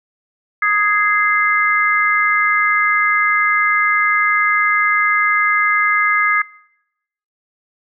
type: chord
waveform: sine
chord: Ab major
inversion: second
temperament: just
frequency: 1245.9 / 1661.2 / 2077 Hz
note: Eb6 / Ab6 / C7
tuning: +2 / 0 / -13 cents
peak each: -17 dBFS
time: 0.62-6.42 s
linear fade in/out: 5 ms
effects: noise-tail reverb RT60 0.9 s tail -25 dB re dry